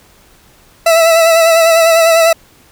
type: tone with vibrato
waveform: 40% pulse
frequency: 659 Hz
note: E5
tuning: 1 cent flat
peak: -5 dBFS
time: 0.86-2.33 s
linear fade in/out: 5 ms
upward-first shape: sine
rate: 10 Hz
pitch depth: 33 cents each way
effects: pink hiss -46 dBFS RMS until 2.71 s